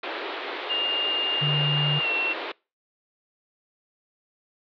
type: band-pass noise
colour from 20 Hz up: pink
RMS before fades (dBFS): -33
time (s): 0.03-2.52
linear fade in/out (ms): 5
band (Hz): 320 to 3900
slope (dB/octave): 48
type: tone with pitch glide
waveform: sine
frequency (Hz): 2818 to 2719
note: F7 to F7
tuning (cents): +15 to -47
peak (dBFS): -23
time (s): 0.69-2.34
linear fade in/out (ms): 20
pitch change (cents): -62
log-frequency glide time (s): 2.01-2.07
type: tone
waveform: sine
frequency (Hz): 146.83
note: D3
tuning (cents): 0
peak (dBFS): -23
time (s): 1.41-2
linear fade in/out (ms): 20
effects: noise-tail reverb RT60 0.3 s tail -25 dB re dry